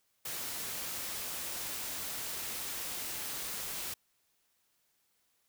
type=noise; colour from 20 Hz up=white; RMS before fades=-39 dBFS; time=0.25-3.94 s; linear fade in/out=5 ms; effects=white hiss -75 dBFS RMS until 5.48 s